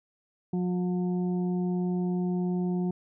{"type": "harmonic tone", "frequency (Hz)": 179.7, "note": "F3", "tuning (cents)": 50, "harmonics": [1, 2, 4, 5], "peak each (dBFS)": [-26, -33, -43, -50], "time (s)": [0.53, 2.91], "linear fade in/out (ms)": 5, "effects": []}